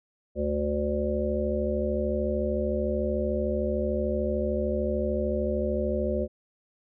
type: harmonic tone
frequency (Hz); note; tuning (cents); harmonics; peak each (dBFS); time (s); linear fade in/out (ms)
73.42; D2; 0; 1 / 3 / 5 / 7 / 8; -31 / -31 / -31 / -31 / -31; 0.35-6.28; 50
effects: none